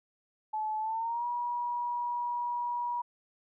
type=tone with pitch glide; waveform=sine; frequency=863 to 963.1 Hz; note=A5 to B5; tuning=-34 to -44 cents; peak=-30 dBFS; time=0.53-3.02 s; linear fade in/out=10 ms; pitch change=+190 cents; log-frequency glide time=0.79-1.26 s; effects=none